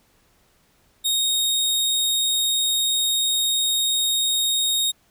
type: tone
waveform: sawtooth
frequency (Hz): 3729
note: A#7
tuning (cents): 0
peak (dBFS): -16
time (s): 1.04-4.92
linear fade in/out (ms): 20
effects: pink hiss -61 dBFS RMS until 5.1 s